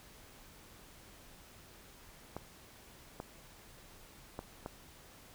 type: clicks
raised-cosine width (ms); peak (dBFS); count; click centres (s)
1; -26; 4; 2.366 / 3.201 / 4.391 / 4.661
effects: pink hiss -57 dBFS RMS until 5.34 s